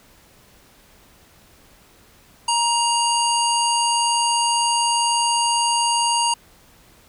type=harmonic tone; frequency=941 Hz; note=A#5; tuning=16 cents sharp; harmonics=1 / 3 / 5 / 7 / 9 / 10; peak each=-19 / -24 / -26 / -27 / -29 / -29 dBFS; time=2.48-6.34 s; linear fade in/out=5 ms; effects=pink hiss -52 dBFS RMS until 7.08 s